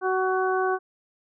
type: harmonic tone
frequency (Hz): 374.6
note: F#4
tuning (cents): +21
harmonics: 1 / 2 / 3 / 4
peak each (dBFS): -24 / -27 / -29 / -30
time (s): 0.01-0.79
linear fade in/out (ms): 50
effects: none